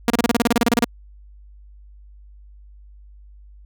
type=tone bursts; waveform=sawtooth; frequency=235.9 Hz; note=A#3; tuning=21 cents sharp; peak=-9 dBFS; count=15; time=0.08-0.845 s; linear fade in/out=2 ms; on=23 ms; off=30 ms; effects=added 50 Hz sine -42 dBFS peak until 3.65 s

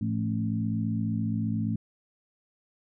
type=harmonic tone with a mistuned harmonic; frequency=54.8 Hz; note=A1; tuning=6 cents flat; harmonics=2 / 3 / 4 / 5; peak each=-30 / -34 / -29 / -36 dBFS; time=0.01-1.76 s; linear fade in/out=5 ms; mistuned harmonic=3; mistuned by=+62 cents; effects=none

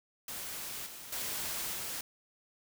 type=noise with level steps; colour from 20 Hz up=white; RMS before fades=-41 / -47 / -37 / -39 dBFS; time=0.28-2.01 s; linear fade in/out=2 ms; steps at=0.86 / 1.12 / 1.73 s; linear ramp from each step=5 ms; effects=none

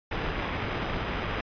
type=noise with sample-and-hold; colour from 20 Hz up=pink; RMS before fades=-31 dBFS; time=0.11-1.41 s; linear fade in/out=5 ms; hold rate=4410 Hz; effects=resampled to 11025 Hz

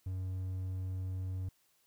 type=tone; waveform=triangle; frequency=93.1 Hz; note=F#2; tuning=11 cents sharp; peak=-33 dBFS; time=0.06-1.49 s; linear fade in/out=5 ms; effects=white hiss -72 dBFS RMS until 1.86 s

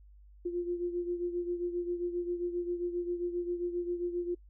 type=beating tone pair; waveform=sine; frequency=349.2 / 356.7 Hz; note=F4 / F4; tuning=0 / +37 cents; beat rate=7.5 Hz; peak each=-32 / -38 dBFS; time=0.45-4.35 s; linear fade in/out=10 ms; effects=noise-tail reverb RT60 0.1 s tail -25 dB re dry + added 50 Hz sine -53 dBFS peak until 4.49 s

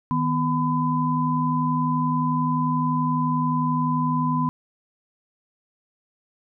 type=tone cluster; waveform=sine; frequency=156.3 / 247.8 / 1007 Hz; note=D#3 / B3 / B5; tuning=+8 / +6 / +33 cents; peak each=-24 dBFS; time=0.11-4.49 s; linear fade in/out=0 ms; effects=none

